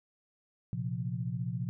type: chord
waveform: sine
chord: Bb suspended second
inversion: none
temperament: just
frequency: 116.54 / 131.11 / 174.81 Hz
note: Bb2 / C3 / F3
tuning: 0 / +4 / +2 cents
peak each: -36 / -36 / -37 dBFS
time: 0.73-1.69 s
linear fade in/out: 0 ms
effects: none